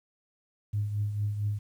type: tone with tremolo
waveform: sine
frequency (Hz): 103.83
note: G#2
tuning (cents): 0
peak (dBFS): -24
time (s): 0.73-1.59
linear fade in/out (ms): 10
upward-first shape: triangle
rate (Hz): 4.4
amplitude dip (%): 60
effects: tanh soft clip ceiling -20 dBFS + 10-bit